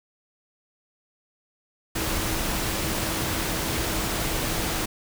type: tone in noise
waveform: sine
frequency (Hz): 321.5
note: E4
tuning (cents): -43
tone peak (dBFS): -36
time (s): 1.95-4.86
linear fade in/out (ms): 10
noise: pink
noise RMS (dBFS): -27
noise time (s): 1.95-4.86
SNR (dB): -12
effects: none